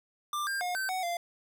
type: tone with pitch steps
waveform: square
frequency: 1187 / 1597 / 717 / 1544 / 746 / 692 Hz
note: D6 / G6 / F5 / G6 / F#5 / F5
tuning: +18 / +32 / +45 / -27 / +14 / -16 cents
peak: -31 dBFS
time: 0.33-1.17 s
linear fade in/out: 2 ms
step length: 140 ms
effects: none